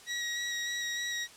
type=tone with vibrato; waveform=20% pulse; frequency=1909 Hz; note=A#6; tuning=41 cents sharp; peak=-27 dBFS; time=0.06-1.28 s; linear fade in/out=50 ms; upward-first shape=square; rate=3.3 Hz; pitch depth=9 cents each way; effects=white hiss -53 dBFS RMS until 1.36 s + low-pass 9000 Hz 12 dB/octave